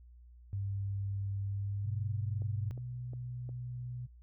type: tone with pitch glide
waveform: sine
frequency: 99 to 100.61 Hz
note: G2 to G2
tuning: +18 to +46 cents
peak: -33 dBFS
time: 0.53-2.71 s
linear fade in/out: 0 ms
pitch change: +28 cents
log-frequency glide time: 1.41-1.77 s
type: tone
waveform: sine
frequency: 123.47 Hz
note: B2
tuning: in tune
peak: -38 dBFS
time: 1.84-4.07 s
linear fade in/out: 20 ms
type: click train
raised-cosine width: 2 ms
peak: -37 dBFS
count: 4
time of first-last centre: 2.42-3.491 s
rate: 2.8 Hz
effects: added 60 Hz sine -53 dBFS peak until 4.22 s